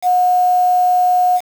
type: tone with quantisation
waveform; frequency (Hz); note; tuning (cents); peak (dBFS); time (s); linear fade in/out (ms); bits
sine; 725; F#5; -35; -10; 0.02-1.41; 50; 5
effects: none